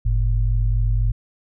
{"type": "tone pair together", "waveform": "sine", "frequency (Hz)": [46.06, 110], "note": ["F#1", "A2"], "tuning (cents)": [-7, 0], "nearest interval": "octave + minor third", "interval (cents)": 1507, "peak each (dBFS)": [-17, -21], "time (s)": [0.05, 1.12], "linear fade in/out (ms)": 10, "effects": []}